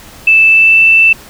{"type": "tone with pitch glide", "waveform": "sine", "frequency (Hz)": [2638, 2658], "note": ["E7", "E7"], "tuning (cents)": [1, 14], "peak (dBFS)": -3, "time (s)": [0.27, 1.13], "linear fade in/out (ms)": 5, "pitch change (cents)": 13, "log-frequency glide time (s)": [0.47, 0.81], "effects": ["pink hiss -35 dBFS RMS until 1.29 s"]}